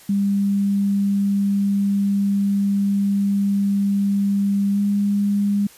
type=tone with pitch glide; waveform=sine; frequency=199.6 to 202.5 Hz; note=G3 to G#3; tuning=+32 to -43 cents; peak=-16 dBFS; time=0.09-5.67 s; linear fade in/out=5 ms; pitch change=+25 cents; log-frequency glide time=4.73-4.79 s; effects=white hiss -47 dBFS RMS until 5.77 s + resampled to 32000 Hz